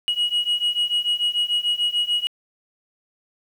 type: beating tone pair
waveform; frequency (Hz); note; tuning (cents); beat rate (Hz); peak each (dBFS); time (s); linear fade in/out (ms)
sine; 2900 / 2906.8; F#7 / F#7; -35 / -31; 6.8; -21 / -20; 0.08-2.27; 0
effects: tanh soft clip ceiling -16 dBFS + 8-bit